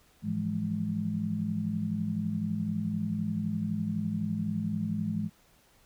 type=tone cluster; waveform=sine; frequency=106 / 166.1 / 177.8 / 210.1 Hz; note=G#2 / E3 / F3 / G#3; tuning=+36 / +13 / +31 / +20 cents; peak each=-37 / -34 / -38 / -31 dBFS; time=0.22-5.3 s; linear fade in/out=50 ms; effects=pink hiss -63 dBFS RMS until 5.85 s